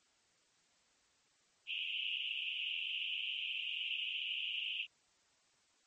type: band-pass noise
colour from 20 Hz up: pink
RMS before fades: -40 dBFS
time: 1.66-4.87 s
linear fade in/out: 50 ms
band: 2600 to 3100 Hz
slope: 96 dB/octave
effects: white hiss -72 dBFS RMS until 5.86 s + MP3 32 kbps